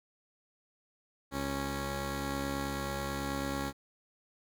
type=tone pair together; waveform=10% pulse; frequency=69.2 / 275.8 Hz; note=C#2 / C#4; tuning=-2 / -9 cents; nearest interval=2 octaves; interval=2393 cents; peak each=-28 dBFS; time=1.31-3.73 s; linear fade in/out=50 ms; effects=none